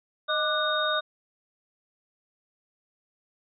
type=tone cluster; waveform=sine; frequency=618 / 1189 / 1478 / 3714 Hz; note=D#5 / D6 / F#6 / A#7; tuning=-12 / +21 / -2 / -7 cents; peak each=-29 dBFS; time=0.28-1.01 s; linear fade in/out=20 ms; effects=none